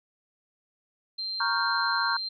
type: tone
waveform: sine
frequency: 4149 Hz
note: C8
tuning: 15 cents flat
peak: -30 dBFS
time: 1.18-2.29 s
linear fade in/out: 10 ms
type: chord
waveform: sine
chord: G half-diminished seventh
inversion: first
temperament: equal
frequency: 932.3 / 1108.7 / 1396.9 / 1568 Hz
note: Bb5 / Db6 / F6 / G6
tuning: 0 / 0 / 0 / 0 cents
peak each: -30 dBFS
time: 1.4-2.17 s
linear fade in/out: 5 ms
effects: none